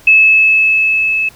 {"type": "tone with level ramp", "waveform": "sine", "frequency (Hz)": 2600, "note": "E7", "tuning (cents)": -24, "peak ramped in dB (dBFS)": [-3, -12], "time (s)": [0.07, 1.29], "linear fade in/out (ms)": 5, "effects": ["pink hiss -42 dBFS RMS until 1.35 s"]}